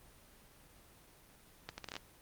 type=accelerating click train; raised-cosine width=0.2 ms; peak=-24 dBFS; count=8; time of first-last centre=1.69-1.965 s; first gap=90 ms; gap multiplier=0.7; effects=pink hiss -61 dBFS RMS until 2.21 s + Opus 24 kbps